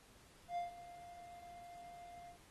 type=tone with ADSR envelope; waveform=triangle; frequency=699 Hz; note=F5; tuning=1 cent sharp; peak=-34 dBFS; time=0.48-2.38 s; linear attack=92 ms; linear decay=130 ms; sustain=-16 dB; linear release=100 ms; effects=pink hiss -65 dBFS RMS until 2.5 s + AAC 32 kbps